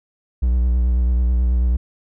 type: tone with vibrato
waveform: triangle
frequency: 61 Hz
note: B1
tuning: 21 cents flat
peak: -12 dBFS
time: 0.42-1.77 s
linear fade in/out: 10 ms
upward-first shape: triangle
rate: 9.2 Hz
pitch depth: 63 cents each way
effects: none